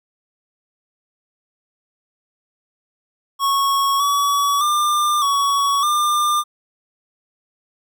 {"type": "tone with pitch steps", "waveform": "square", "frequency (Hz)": [1104, 1135, 1196, 1122, 1198], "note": ["C#6", "C#6", "D6", "C#6", "D6"], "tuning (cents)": [-7, 41, 31, 21, 34], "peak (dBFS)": -16, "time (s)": [3.39, 6.44], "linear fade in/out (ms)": 50, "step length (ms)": 610, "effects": []}